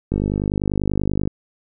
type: click train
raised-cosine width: 3 ms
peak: -8 dBFS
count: 59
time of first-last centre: 0.12-1.275 s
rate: 50.2 Hz
effects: none

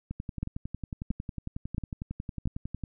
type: two click trains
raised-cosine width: 5 ms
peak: -22 / -17 dBFS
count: 31 / 4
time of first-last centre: 0.11-2.837 / 0.43-2.457 s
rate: 11 / 1.48 Hz
effects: none

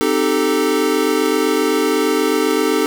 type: chord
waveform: square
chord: A half-diminished seventh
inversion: first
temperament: equal with one note detuned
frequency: 261.6 / 308.8 / 392 / 440 Hz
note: C4 / Eb4 / G4 / A4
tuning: 0 / -13 / 0 / 0 cents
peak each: -23 / -20 / -21 / -19 dBFS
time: 0.01-2.86 s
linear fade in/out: 0 ms
effects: none

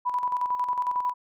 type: tone with tremolo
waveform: sine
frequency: 987.8 Hz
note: B5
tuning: in tune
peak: -22 dBFS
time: 0.05-1.14 s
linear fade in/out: 20 ms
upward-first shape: square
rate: 11 Hz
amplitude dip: 55%
effects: none

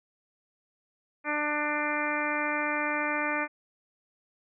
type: harmonic tone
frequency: 297.6 Hz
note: D4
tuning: 23 cents sharp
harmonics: 1 / 2 / 3 / 4 / 5 / 6 / 7 / 8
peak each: -35 / -35 / -35 / -35 / -35 / -35 / -35 / -35 dBFS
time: 1.24-3.48 s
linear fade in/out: 50 ms
effects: none

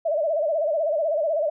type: tone with vibrato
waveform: sine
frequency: 622.3 Hz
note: D#5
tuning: in tune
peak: -20 dBFS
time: 0.05-1.5 s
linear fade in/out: 10 ms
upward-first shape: sine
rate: 16 Hz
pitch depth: 130 cents each way
effects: none

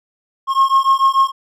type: beating tone pair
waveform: triangle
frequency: 1075 / 1081.8 Hz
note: C6 / C#6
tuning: +47 / -43 cents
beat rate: 6.8 Hz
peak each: -12 dBFS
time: 0.47-1.32 s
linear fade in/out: 50 ms
effects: none

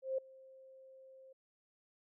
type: tone with ADSR envelope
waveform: sine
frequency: 528 Hz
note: C5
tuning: 16 cents sharp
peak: -31 dBFS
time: 0.02-1.33 s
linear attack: 160 ms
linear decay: 6 ms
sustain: -24 dB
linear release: 8 ms
effects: none

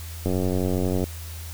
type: click train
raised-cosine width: 2 ms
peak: -12 dBFS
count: 73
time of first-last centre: 0.26-1.04 s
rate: 92.3 Hz
effects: added 82 Hz sine -34 dBFS peak until 1.53 s + white hiss -42 dBFS RMS until 1.53 s

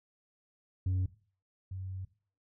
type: tone pair in turn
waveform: sine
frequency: 92.8 / 94.2 Hz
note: F#2 / F#2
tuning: +6 / +32 cents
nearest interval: unison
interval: 26 cents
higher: second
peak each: -25 / -37 dBFS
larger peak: first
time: 0.86-1.06 / 1.71-2.05 s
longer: second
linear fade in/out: 5 ms
effects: noise-tail reverb RT60 0.4 s tail -17 dB re dry + tanh soft clip ceiling -27 dBFS

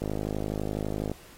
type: click train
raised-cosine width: 2 ms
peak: -17 dBFS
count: 58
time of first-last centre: 0.02-1.116 s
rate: 52 Hz
effects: pink hiss -52 dBFS RMS until 1.37 s + AAC 48 kbps

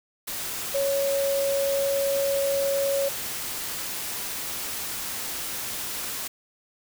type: tone in noise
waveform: sine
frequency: 554.4 Hz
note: C#5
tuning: in tune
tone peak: -22 dBFS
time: 0.74-3.09 s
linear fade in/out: 10 ms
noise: white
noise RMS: -32 dBFS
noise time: 0.27-6.28 s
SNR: +7 dB
effects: none

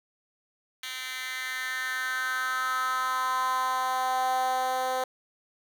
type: tone with high-pass filter sweep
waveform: 10% pulse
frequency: 257.5 Hz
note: C4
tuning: 28 cents flat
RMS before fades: -29 dBFS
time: 0.83-5.04 s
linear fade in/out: 2 ms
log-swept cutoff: 2500 to 600 Hz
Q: 4.3
effects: none

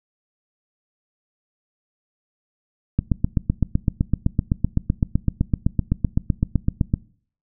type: click train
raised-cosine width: 5 ms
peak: -5 dBFS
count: 32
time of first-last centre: 2.99-6.939 s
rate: 7.85 Hz
effects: noise-tail reverb RT60 0.5 s tail -22 dB re dry

